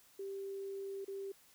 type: tone with dropouts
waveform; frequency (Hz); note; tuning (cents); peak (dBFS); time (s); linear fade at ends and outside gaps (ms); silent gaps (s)
sine; 392; G4; 0; -40; 0.19-1.32; 5; 1.047-1.079
effects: white hiss -65 dBFS RMS until 1.54 s

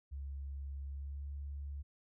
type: tone with pitch glide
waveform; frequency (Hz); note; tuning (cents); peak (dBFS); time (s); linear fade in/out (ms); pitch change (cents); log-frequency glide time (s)
sine; 69.3 to 70.84; C#2 to C#2; 0 to +38; -40; 0.11-1.83; 20; +38; 0.87-1.27
effects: none

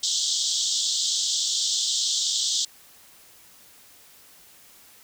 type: band-pass noise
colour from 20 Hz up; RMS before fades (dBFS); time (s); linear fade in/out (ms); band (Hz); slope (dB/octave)
pink; -25; 0.03-2.65; 5; 3200 to 7900; 96
effects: white hiss -52 dBFS RMS until 5.03 s

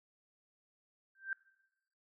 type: tone with exponential growth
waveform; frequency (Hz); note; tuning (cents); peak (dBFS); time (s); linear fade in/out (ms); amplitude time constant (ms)
sine; 1568; G6; 0; -31; 1.15-1.33; 2; 38
effects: noise-tail reverb RT60 1.0 s tail -22 dB re dry

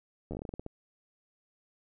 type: slowing click train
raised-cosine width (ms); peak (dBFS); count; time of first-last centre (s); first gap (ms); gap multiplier
2; -25; 12; 0.31-0.664; 11; 1.2
effects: none

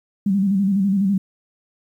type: tone with vibrato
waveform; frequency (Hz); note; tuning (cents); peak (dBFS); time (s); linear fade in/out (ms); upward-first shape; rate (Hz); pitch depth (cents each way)
sine; 196; G3; 0; -15; 0.26-1.18; 5; square; 12; 61
effects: 9-bit

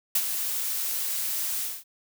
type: noise with ADSR envelope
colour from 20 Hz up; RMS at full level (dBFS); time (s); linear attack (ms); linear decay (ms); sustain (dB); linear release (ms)
blue; -21; 0.15-1.84; 7; 49; -8; 230
effects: none

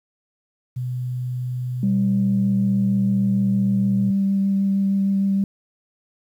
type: tone with pitch glide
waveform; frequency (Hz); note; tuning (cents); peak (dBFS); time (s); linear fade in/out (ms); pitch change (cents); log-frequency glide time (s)
sine; 125.2 to 120.31; B2 to B2; +24 to -45; -23; 0.76-4.11; 10; -69; 1.78-2.4
type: tone with vibrato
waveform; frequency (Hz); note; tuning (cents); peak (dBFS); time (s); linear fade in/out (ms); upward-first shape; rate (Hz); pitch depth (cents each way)
sine; 196; G3; 0; -16; 1.83-5.44; 2; sine; 6.5; 9
effects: tanh soft clip ceiling -10 dBFS + 9-bit

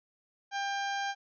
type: harmonic tone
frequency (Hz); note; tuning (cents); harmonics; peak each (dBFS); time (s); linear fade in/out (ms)
796; G5; +26; 1 / 2 / 3 / 4 / 5 / 6 / 7 / 8; -33 / -36 / -45 / -43 / -49 / -49 / -49 / -49; 0.51-1.15; 50
effects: none

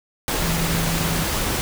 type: tone in noise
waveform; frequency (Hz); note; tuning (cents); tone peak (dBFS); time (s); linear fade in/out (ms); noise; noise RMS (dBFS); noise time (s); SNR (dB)
sine; 165.5; E3; +7; -24; 0.42-1.24; 0; pink; -23; 0.28-1.61; -4
effects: none

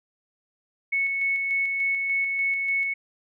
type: tone with tremolo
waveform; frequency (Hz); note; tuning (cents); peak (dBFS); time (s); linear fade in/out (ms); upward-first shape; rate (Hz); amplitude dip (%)
sine; 2207; C#7; -8; -21; 0.92-2.94; 10; square; 3.4; 30
effects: none

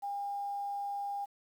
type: tone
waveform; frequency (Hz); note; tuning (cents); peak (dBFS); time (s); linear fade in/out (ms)
sine; 806; G5; +48; -34; 0.02-1.26; 20
effects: 10-bit

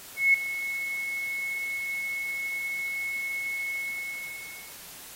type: tone with ADSR envelope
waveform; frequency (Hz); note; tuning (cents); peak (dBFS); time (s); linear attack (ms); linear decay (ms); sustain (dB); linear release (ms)
sine; 2189; C#7; -22; -15; 0.16-4.75; 180; 5; -14; 980
effects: white hiss -45 dBFS RMS until 5.15 s + AAC 48 kbps

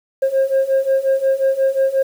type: beating tone pair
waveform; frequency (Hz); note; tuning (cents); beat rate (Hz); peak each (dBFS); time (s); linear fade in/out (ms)
sine; 533 / 538.6; C5 / C#5; +32 / -50; 5.6; -16 / -14; 0.22-2.03; 10
effects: tanh soft clip ceiling -10 dBFS + 7-bit

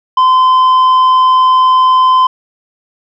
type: tone with tanh clipping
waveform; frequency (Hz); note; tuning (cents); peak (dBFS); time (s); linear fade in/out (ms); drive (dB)
sine; 1028; C6; -31; -6; 0.17-2.27; 5; 5
effects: none

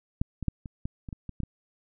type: clicks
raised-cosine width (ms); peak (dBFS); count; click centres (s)
5; -13 / -21 / -13 / -26 / -19 / -26 / -24 / -24 / -20 / -21; 10; 0.215 / 0.427 / 0.483 / 0.658 / 0.855 / 1.088 / 1.128 / 1.293 / 1.403 / 1.434
effects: none

